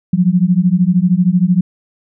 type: beating tone pair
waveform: sine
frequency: 173.6 / 186.6 Hz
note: F3 / F#3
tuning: -10 / +15 cents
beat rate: 13 Hz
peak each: -12 dBFS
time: 0.13-1.61 s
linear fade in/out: 5 ms
effects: none